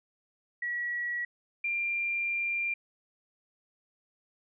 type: tone pair in turn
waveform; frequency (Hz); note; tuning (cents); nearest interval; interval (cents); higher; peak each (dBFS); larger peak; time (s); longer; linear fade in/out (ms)
sine; 1926 / 2384; B6 / D7; -44 / +25; major third; 369; second; -30 / -28; second; 0.62-1.25 / 1.64-2.74; second; 5
effects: none